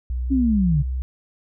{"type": "tone with pitch glide", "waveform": "sine", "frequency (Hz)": [61.8, 64.09], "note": ["B1", "C2"], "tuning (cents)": [2, -35], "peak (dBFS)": -22, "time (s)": [0.1, 1.02], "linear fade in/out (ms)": 0, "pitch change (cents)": 63, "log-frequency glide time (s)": [0.25, 0.65]}
{"type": "linear sweep", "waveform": "sine", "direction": "down", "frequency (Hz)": [277.2, 133.4], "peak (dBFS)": -16, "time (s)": [0.3, 0.83], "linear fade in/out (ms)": 20}
{"effects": []}